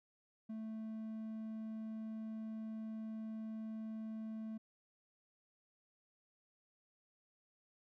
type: tone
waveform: triangle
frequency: 220.1 Hz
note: A3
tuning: 1 cent sharp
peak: -40 dBFS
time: 0.49-4.58 s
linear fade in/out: 10 ms
effects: none